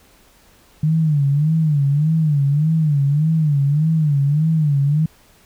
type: tone with vibrato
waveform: sine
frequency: 150 Hz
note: D3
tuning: 37 cents sharp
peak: -13 dBFS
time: 0.83-5.06 s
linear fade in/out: 5 ms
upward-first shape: sine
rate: 1.7 Hz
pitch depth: 130 cents each way
effects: pink hiss -52 dBFS RMS until 5.45 s